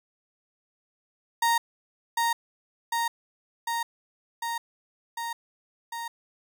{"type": "tone with echo", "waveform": "35% pulse", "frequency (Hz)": 930, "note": "A#5", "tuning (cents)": -4, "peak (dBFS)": -19, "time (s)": [1.42, 1.58], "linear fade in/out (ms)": 5, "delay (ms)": 750, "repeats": 6, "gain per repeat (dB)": -2, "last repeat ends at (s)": 6.08, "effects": []}